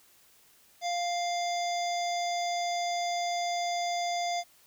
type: harmonic tone with a mistuned harmonic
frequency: 698.5 Hz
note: F5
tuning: in tune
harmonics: 1 / 3 / 5 / 7 / 9 / 10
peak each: -29 / -39 / -40 / -41 / -44 / -46 dBFS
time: 0.81-4.44 s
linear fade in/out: 50 ms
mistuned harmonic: 10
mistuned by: -41 cents
effects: white hiss -61 dBFS RMS until 4.66 s